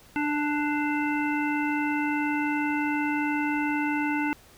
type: harmonic tone with a mistuned harmonic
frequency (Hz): 296.2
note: D4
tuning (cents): +15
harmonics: 1 / 3 / 5 / 7 / 9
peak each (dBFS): -26 / -31 / -33 / -34 / -36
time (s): 0.16-4.33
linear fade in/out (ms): 0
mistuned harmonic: 3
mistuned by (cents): -18
effects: pink hiss -54 dBFS RMS until 4.57 s